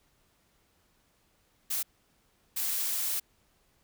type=noise bursts at uneven times; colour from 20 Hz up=blue; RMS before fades=-31 dBFS; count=2; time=1.7-1.83 / 2.56-3.2 s; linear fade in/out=10 ms; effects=pink hiss -69 dBFS RMS until 3.83 s